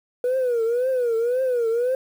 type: tone with vibrato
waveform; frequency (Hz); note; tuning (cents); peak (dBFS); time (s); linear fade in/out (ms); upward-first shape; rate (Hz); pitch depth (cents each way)
sine; 486.4; B4; -26; -17; 0.24-1.95; 2; triangle; 1.9; 150
effects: tanh soft clip ceiling -17 dBFS + 8-bit